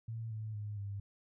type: tone with pitch steps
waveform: sine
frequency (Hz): 113.4 / 108.84 / 104.47 / 100.27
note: A#2 / A2 / G#2 / G2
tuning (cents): -47 / -18 / +11 / +40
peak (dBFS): -38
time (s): 0.08-1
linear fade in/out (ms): 5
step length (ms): 230
effects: none